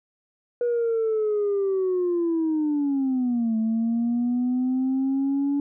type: linear two-way sweep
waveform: sine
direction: down then up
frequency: 484.8 to 220 to 285.2 Hz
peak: -19 dBFS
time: 0.61-5.6 s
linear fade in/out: 2 ms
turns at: 3.57 s
effects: tanh soft clip ceiling -18 dBFS